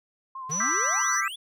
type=tone with vibrato; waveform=sine; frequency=1046.5 Hz; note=C6; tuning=in tune; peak=-34 dBFS; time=0.35-1.16 s; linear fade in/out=5 ms; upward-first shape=triangle; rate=7.4 Hz; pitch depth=54 cents each way
type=exponential sweep; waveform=square; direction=up; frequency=138.59 to 3555 Hz; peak=-35 dBFS; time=0.49-1.36 s; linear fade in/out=10 ms
type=tone; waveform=sine; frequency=5920 Hz; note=F#8; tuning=in tune; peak=-26 dBFS; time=0.51-1.21 s; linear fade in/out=10 ms
type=chord; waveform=sine; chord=E minor seventh; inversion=third; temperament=just; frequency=1186.7 / 1318.5 / 1582.2 / 1977.8 Hz; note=D6 / E6 / G6 / B6; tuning=+18 / 0 / +16 / +2 cents; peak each=-30 dBFS; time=0.6-1.28 s; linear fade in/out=2 ms
effects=none